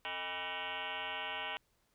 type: tone with frequency modulation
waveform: sine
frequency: 1878 Hz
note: A#6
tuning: 12 cents sharp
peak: -37 dBFS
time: 0.05-1.57 s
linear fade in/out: 0 ms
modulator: 179 Hz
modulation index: 7
effects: pink hiss -75 dBFS RMS until 1.94 s